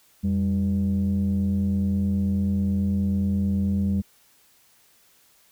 sine tone pair together, 87.8 / 197.1 Hz, F2 / G3, +10 / +10 cents, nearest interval octave + major second, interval 1400 cents, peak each -23 / -20 dBFS, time 0.23-4.02 s, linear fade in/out 20 ms, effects tanh soft clip ceiling -17 dBFS + white hiss -59 dBFS RMS until 5.51 s

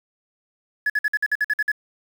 sine tone bursts, 1702 Hz, G#6, 42 cents sharp, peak -16 dBFS, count 10, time 0.86-1.718 s, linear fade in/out 5 ms, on 39 ms, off 52 ms, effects tanh soft clip ceiling -14 dBFS + 7-bit

